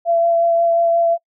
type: tone with vibrato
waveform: sine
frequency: 676 Hz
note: E5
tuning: 43 cents sharp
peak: -12 dBFS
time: 0.05-1.18 s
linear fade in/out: 50 ms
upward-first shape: sine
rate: 5.6 Hz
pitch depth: 12 cents each way
effects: noise-tail reverb RT60 0.1 s tail -24 dB re dry